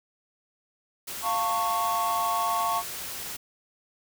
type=noise; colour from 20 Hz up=white; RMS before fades=-36 dBFS; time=1.07-3.37 s; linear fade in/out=10 ms
type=chord; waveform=triangle; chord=F augmented; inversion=none; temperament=equal with one note detuned; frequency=698.5 / 896.4 / 1108.7 Hz; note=F5 / A5 / C#6; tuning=0 / +32 / 0 cents; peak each=-28 / -28 / -25 dBFS; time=1.22-2.83 s; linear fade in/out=50 ms
effects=none